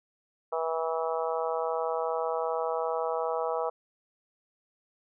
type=harmonic tone; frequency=162.6 Hz; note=E3; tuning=23 cents flat; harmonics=3 / 4 / 5 / 6 / 7 / 8; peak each=-31 / -33 / -35 / -37 / -38 / -39 dBFS; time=0.52-3.7 s; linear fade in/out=10 ms; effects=none